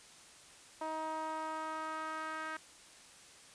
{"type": "tone with band-pass filter sweep", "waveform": "sawtooth", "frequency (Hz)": 315.4, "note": "D#4", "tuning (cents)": 24, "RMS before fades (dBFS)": -40, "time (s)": [0.81, 2.57], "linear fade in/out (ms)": 5, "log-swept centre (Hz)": [860, 1500], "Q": 2.9, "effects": ["white hiss -57 dBFS RMS until 3.54 s", "resampled to 22050 Hz"]}